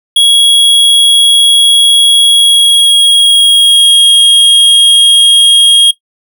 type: tone with pitch glide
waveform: square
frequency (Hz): 3322 to 3263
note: G#7 to G#7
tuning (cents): 0 to -31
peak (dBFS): -3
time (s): 0.16-5.91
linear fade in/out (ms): 5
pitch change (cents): -31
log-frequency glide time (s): 2.26-4.15
effects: noise-tail reverb RT60 0.1 s tail -17 dB re dry